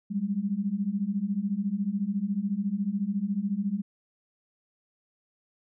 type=beating tone pair; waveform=sine; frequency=191.9 / 205.9 Hz; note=G3 / G#3; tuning=-37 / -15 cents; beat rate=14 Hz; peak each=-30 / -28 dBFS; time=0.1-3.82 s; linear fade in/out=20 ms; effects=none